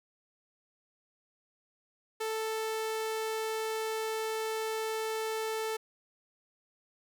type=tone; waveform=sawtooth; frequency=440.7 Hz; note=A4; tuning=3 cents sharp; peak=-28 dBFS; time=2.2-5.77 s; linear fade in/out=10 ms; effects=none